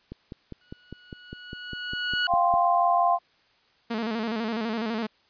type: click train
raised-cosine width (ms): 3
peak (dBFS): -24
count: 13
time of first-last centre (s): 0.12-2.539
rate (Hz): 4.96
type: tone with exponential growth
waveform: 25% pulse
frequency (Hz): 1462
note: F#6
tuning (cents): -21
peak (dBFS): -18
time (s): 0.61-2.27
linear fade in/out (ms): 2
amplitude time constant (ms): 360
type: chord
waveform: sine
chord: F suspended second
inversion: none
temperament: equal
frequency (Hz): 698.5 / 784 / 1046.5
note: F5 / G5 / C6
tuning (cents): 0 / 0 / 0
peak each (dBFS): -21 / -26 / -24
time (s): 2.27-3.19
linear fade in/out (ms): 50
type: tone with vibrato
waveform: sawtooth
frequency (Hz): 224.1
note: A3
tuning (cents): +32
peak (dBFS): -23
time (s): 3.9-5.07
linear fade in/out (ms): 10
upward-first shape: square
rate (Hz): 12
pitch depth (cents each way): 71
effects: white hiss -63 dBFS RMS until 5.29 s + resampled to 11025 Hz